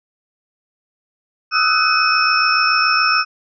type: tone cluster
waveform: sine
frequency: 1249 / 1316 / 1489 / 2534 / 5330 Hz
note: D#6 / E6 / F#6 / D#7 / E8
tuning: +6 / -3 / +11 / +31 / +18 cents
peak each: -19 dBFS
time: 1.51-3.25 s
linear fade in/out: 50 ms
effects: none